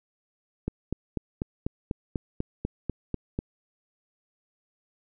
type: click train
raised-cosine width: 3 ms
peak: -15 dBFS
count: 12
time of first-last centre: 0.68-3.389 s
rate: 4.06 Hz
effects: none